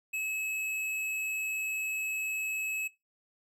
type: tone with tanh clipping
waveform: sine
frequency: 2581 Hz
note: E7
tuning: 37 cents flat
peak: -33 dBFS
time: 0.13-2.88 s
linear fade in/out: 10 ms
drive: 15 dB
effects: noise-tail reverb RT60 0.2 s tail -19 dB re dry